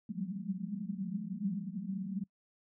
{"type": "band-pass noise", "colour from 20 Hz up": "white", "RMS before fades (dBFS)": -38, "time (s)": [0.09, 2.24], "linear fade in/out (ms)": 5, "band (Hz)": [180, 210], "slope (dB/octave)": 96, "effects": ["noise-tail reverb RT60 0.1 s tail -26 dB re dry"]}